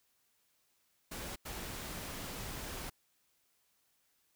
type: noise bursts at uneven times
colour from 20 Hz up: pink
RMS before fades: -43 dBFS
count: 2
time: 1.11-1.36 / 1.45-2.9 s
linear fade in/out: 10 ms
effects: white hiss -75 dBFS RMS until 4.35 s